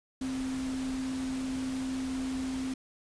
sine tone in noise, 261.5 Hz, C4, 1 cent flat, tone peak -31 dBFS, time 0.21-2.74 s, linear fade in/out 5 ms, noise pink, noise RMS -43 dBFS, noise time 0.21-2.74 s, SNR +9 dB, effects resampled to 22050 Hz

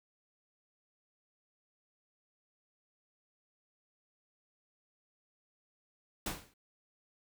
pink noise with exponential decay, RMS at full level -33 dBFS, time 6.26-6.54 s, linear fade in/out 5 ms, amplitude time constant 60 ms, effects none

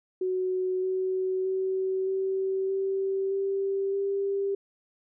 sine tone with pitch steps, 370.6 / 374.7 / 378.8 / 383 / 387.2 / 391.5 / 395.8 Hz, F#4 / F#4 / F#4 / G4 / G4 / G4 / G4, +3 / +22 / +41 / -40 / -21 / -2 / +17 cents, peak -25 dBFS, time 0.21-4.55 s, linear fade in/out 5 ms, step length 620 ms, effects none

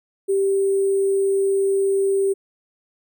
sine tone with sample-and-hold, 391.6 Hz, G4, 2 cents flat, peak -16 dBFS, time 0.28-2.34 s, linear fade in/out 20 ms, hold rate 8820 Hz, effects none

